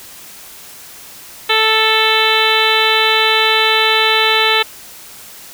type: harmonic tone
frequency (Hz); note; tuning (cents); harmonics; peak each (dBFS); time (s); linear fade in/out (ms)
440; A4; 0; 1 / 2 / 3 / 4 / 5 / 6 / 7 / 8 / 9; -19 / -19 / -19 / -19 / -19 / -19 / -19 / -19 / -19; 1.49-4.63; 10
effects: white hiss -36 dBFS RMS until 5.53 s